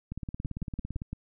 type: two click trains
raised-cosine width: 5 ms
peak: -23 / -22 dBFS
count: 17 / 5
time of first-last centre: 0.12-1.019 / 0.45-1.13 s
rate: 17.8 / 5.88 Hz
effects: none